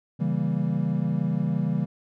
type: chord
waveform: triangle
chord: C# diminished seventh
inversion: none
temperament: equal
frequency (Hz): 138.59 / 164.81 / 196 / 233.1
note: C#3 / E3 / G3 / Bb3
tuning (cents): 0 / 0 / 0 / 0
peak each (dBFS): -27 / -24 / -26 / -30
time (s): 0.19-1.86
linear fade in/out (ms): 20
effects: none